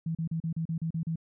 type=tone bursts; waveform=sine; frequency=163.3 Hz; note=E3; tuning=16 cents flat; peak=-28 dBFS; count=9; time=0.06-1.158 s; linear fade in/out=5 ms; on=90 ms; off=36 ms; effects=none